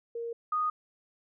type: tone pair in turn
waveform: sine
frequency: 466.2 / 1237.1 Hz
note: A#4 / D#6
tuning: 0 / -10 cents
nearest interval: octave + perfect fourth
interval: 1690 cents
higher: second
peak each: -33 / -26 dBFS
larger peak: second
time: 0.15-0.33 / 0.52-0.7 s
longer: neither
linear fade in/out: 5 ms
effects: none